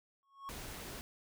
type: tone with exponential growth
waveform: triangle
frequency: 1100 Hz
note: C#6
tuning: 14 cents flat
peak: -37 dBFS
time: 0.23-0.49 s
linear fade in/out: 0 ms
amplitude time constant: 56 ms
type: noise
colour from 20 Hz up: pink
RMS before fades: -46 dBFS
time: 0.49-1.01 s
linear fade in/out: 0 ms
effects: none